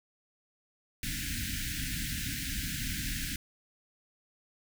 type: band-stop noise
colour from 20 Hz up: pink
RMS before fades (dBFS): -35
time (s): 1.03-3.36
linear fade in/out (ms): 2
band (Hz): 300 to 1500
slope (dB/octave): 96
effects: none